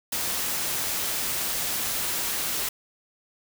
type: noise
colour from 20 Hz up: white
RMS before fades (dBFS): -28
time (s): 0.12-2.69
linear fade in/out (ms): 5
effects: none